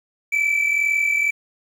triangle tone pair together, 2307 / 2349 Hz, D7 / D7, -31 / 0 cents, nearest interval unison, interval 31 cents, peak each -15 / -20 dBFS, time 0.32-1.31 s, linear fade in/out 10 ms, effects tanh soft clip ceiling -13 dBFS + 8-bit

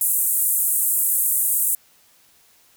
white band-pass noise, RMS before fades -20 dBFS, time 0.01-1.75 s, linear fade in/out 2 ms, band 8100 to 16000 Hz, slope 48 dB/octave, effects white hiss -56 dBFS RMS until 2.76 s

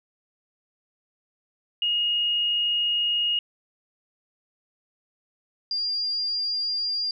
sine tone pair in turn, 2867 / 4798 Hz, F7 / D8, +45 / +36 cents, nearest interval major sixth, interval 891 cents, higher second, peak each -21 / -24 dBFS, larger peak first, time 1.82-3.39 / 5.71-7.11 s, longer first, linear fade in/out 2 ms, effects none

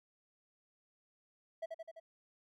triangle tone with echo, 654 Hz, E5, 14 cents flat, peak -35 dBFS, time 1.62-1.66 s, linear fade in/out 10 ms, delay 85 ms, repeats 4, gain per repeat -3 dB, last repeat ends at 2 s, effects none

